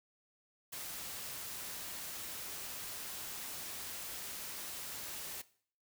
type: noise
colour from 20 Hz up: white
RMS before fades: -44 dBFS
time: 0.72-5.42 s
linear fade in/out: 10 ms
effects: noise-tail reverb RT60 0.5 s tail -18 dB re dry